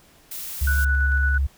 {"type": "noise", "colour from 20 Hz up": "blue", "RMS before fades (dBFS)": -33, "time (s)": [0.31, 0.85], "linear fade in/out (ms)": 5}
{"type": "tone with pitch glide", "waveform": "sine", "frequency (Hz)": [69.3, 68.78], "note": ["C#2", "C#2"], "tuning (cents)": [0, -13], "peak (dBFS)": -18, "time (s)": [0.61, 1.47], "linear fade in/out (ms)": 10, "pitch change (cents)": -13, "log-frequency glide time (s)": [0.74, 0.96]}
{"type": "tone with tremolo", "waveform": "sine", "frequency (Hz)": 1480, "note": "F#6", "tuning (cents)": 0, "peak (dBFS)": -21, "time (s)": [0.67, 1.38], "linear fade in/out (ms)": 5, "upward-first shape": "square", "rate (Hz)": 8.9, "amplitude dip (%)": 25}
{"effects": ["pink hiss -54 dBFS RMS until 1.57 s"]}